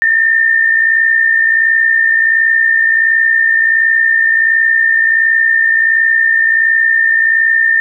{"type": "tone with amplitude modulation", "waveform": "sine", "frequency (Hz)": 1807, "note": "A6", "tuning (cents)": 46, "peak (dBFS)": -5, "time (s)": [0.02, 7.8], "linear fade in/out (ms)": 0, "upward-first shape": "sine", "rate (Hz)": 61.4, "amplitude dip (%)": 55, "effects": []}